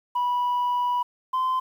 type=tone pair in turn; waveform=sine; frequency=980 / 1031.9 Hz; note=B5 / C6; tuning=-14 / -24 cents; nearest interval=minor second; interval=90 cents; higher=second; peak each=-19 dBFS; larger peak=neither; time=0.15-1.03 / 1.33-1.6 s; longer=first; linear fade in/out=10 ms; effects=tanh soft clip ceiling -20 dBFS + 9-bit